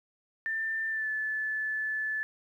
sine tone with pitch glide, 1786 to 1738.2 Hz, A6 to A6, +25 to -22 cents, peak -29 dBFS, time 0.46-2.23 s, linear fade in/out 0 ms, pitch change -47 cents, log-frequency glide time 0.89-1.09 s, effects 11-bit

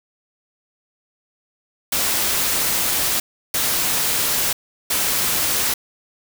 white noise bursts at uneven times, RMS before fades -20 dBFS, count 3, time 1.92-3.2 / 3.54-4.53 / 4.9-5.74 s, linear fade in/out 5 ms, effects none

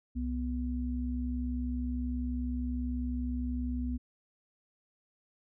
sine tone pair together, 65.55 / 246.9 Hz, C2 / B3, +4 / 0 cents, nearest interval octave + major seventh, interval 2296 cents, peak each -33 / -34 dBFS, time 0.15-3.98 s, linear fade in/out 20 ms, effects none

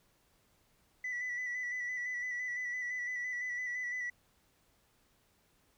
sine tone with vibrato, 1975.5 Hz, B6, in tune, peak -33 dBFS, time 1.04-4.1 s, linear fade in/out 5 ms, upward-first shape square, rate 5.9 Hz, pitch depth 24 cents each way, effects tanh soft clip ceiling -33 dBFS + pink hiss -71 dBFS RMS until 5.77 s

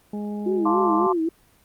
harmonic tone, 207.7 Hz, G#3, in tune, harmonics 1 / 2 / 3 / 4, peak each -27 / -35 / -43 / -41 dBFS, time 0.13-1.07 s, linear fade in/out 5 ms
sine tone with vibrato, 347.9 Hz, F4, 7 cents flat, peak -20 dBFS, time 0.46-1.29 s, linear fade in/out 5 ms, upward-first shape sine, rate 3.6 Hz, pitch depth 150 cents each way
sine chord, D minor seventh, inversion first, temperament equal, 698.5 / 880 / 1046.5 / 1174.7 Hz, F5 / A5 / C6 / D6, 0 / 0 / 0 / 0 cents, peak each -27 / -26 / -23 / -26 dBFS, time 0.65-1.13 s, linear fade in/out 10 ms
effects pink hiss -58 dBFS RMS until 1.64 s + Opus 32 kbps

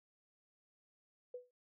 sine tone with exponential decay, 495.1 Hz, B4, 4 cents sharp, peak -40 dBFS, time 1.34-1.51 s, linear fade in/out 5 ms, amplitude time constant 36 ms, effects none

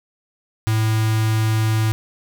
square tone with notch filter, 110 Hz, A2, in tune, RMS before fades -18 dBFS, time 0.67-1.92 s, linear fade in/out 0 ms, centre 500 Hz, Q 0.93, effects none

